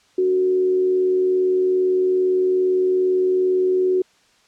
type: tone with frequency modulation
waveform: sine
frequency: 370 Hz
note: F#4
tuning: in tune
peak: -15 dBFS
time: 0.18-4.02 s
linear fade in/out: 5 ms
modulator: 82.4 Hz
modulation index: 0.22
effects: white hiss -57 dBFS RMS until 4.47 s + low-pass 6000 Hz 12 dB/octave